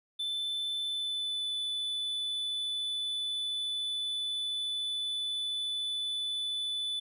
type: tone with pitch glide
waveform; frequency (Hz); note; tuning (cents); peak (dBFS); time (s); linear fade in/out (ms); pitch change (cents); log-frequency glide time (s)
triangle; 3525 to 3487; A7 to A7; +2 to -16; -30; 0.19-7; 10; -18; 0.82-1.53
effects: none